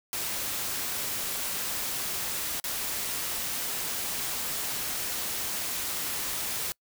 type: noise with dropouts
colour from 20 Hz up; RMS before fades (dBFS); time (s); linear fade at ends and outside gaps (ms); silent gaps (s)
white; -32; 0.13-6.72; 0; 2.599-2.641
effects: noise-tail reverb RT60 0.1 s tail -26 dB re dry